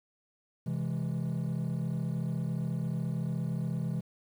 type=chord; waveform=triangle; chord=C augmented; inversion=none; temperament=equal; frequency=130.81 / 164.81 / 207.7 Hz; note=C3 / E3 / G#3; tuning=0 / 0 / 0 cents; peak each=-31 / -30 / -35 dBFS; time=0.66-4.01 s; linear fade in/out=10 ms; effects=tanh soft clip ceiling -24 dBFS + 10-bit